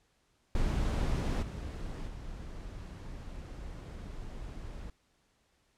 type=noise with level steps; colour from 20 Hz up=brown; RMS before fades=-30 / -39 / -43 dBFS; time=0.55-4.9 s; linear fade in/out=2 ms; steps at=1.42 / 2.07 s; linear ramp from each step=10 ms; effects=pink hiss -72 dBFS RMS until 5.77 s + low-pass 9000 Hz 12 dB/octave